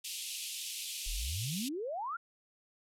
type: band-pass noise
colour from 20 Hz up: pink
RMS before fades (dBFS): -41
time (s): 0.04-1.69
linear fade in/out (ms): 10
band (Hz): 2600 to 13000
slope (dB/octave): 48
type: exponential sweep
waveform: sine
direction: up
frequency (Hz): 33.38 to 1447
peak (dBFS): -35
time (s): 1.06-2.17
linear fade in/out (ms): 10
effects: none